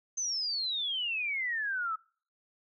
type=exponential sweep; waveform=sine; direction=down; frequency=6300 to 1271 Hz; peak=-30 dBFS; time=0.17-1.96 s; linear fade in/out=10 ms; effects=noise-tail reverb RT60 0.5 s tail -26 dB re dry